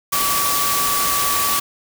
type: tone in noise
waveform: sine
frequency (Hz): 1145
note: D6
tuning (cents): -44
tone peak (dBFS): -21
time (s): 0.12-1.6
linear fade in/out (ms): 10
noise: white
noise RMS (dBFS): -20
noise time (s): 0.12-1.6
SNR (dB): -4
effects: none